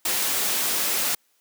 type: noise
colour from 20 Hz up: white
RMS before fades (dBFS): -24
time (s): 0.05-1.15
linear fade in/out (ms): 5
effects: white hiss -66 dBFS RMS until 1.4 s + high-pass 200 Hz 12 dB/octave